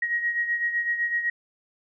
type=beating tone pair; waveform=sine; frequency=1889 / 1896.9 Hz; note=A#6 / A#6; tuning=+22 / +30 cents; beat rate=7.9 Hz; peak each=-24 / -31 dBFS; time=0.02-1.3 s; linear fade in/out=5 ms; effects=none